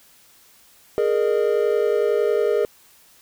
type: chord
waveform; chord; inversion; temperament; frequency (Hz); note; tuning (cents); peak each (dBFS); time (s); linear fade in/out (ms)
triangle; Ab suspended second; none; equal with one note detuned; 415.3 / 466.2 / 608.4; Ab4 / Bb4 / Eb5; 0 / 0 / -39; -18 / -19 / -23; 0.98-2.65; 0
effects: white hiss -53 dBFS RMS until 3.21 s